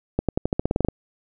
accelerating click train, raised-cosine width 2 ms, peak -7 dBFS, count 12, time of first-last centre 0.19-0.886 s, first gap 97 ms, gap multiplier 0.91, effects none

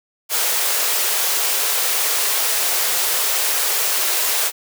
white high-pass noise, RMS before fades -19 dBFS, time 0.29-4.52 s, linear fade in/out 50 ms, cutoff 370 Hz, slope 48 dB/octave, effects none

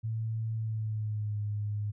sine tone with pitch glide, 111.7 to 104.22 Hz, A2 to G#2, +27 to +7 cents, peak -30 dBFS, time 0.03-1.92 s, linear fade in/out 20 ms, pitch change -120 cents, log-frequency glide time 0.54-1.39 s, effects none

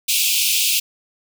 pink high-pass noise, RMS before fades -18 dBFS, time 0.08-0.8 s, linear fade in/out 10 ms, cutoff 2400 Hz, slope 96 dB/octave, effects none

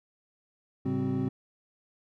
triangle tone cluster, 108.8 / 137.1 / 195 / 260.8 / 374.6 Hz, A2 / C#3 / G3 / C4 / F#4, -19 / -19 / -9 / -5 / +21 cents, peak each -34 / -31 / -33 / -28 / -35 dBFS, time 0.85-1.29 s, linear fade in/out 10 ms, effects none

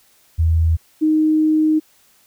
sine tone pair in turn, 81.6 / 310.9 Hz, E2 / D#4, -17 / -1 cents, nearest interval octave + major seventh, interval 2316 cents, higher second, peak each -12 dBFS, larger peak neither, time 0.38-0.77 / 1.01-1.8 s, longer second, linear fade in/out 20 ms, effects white hiss -55 dBFS RMS until 2.26 s

